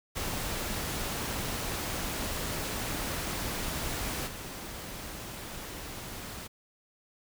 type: noise with level steps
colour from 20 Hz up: pink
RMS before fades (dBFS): -34 / -41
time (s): 0.15-6.48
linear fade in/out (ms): 20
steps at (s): 4.26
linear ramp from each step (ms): 20
effects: none